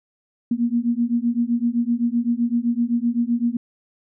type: beating tone pair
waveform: sine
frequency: 233.1 / 240.9 Hz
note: A#3 / B3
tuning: 0 / -43 cents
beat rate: 7.8 Hz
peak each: -21 dBFS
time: 0.51-3.57 s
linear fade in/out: 5 ms
effects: none